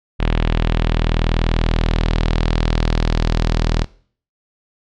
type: tone with low-pass filter sweep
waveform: sawtooth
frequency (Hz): 40.37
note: E1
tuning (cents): -35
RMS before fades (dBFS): -17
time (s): 0.19-3.85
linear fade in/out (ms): 20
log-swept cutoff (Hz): 3100 to 4900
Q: 1.8
effects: noise-tail reverb RT60 0.5 s tail -21 dB re dry